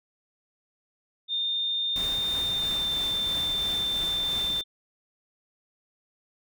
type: tone with pitch glide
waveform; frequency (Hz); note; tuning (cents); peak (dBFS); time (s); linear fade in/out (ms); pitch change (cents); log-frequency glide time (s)
sine; 3627 to 3567; A#7 to A7; -48 to +23; -25; 1.28-4.64; 50; -29; 2.37-2.98
type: noise with tremolo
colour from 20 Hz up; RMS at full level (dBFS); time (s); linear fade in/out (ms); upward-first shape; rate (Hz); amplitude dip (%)
pink; -37; 1.96-4.61; 0; triangle; 3; 30
effects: none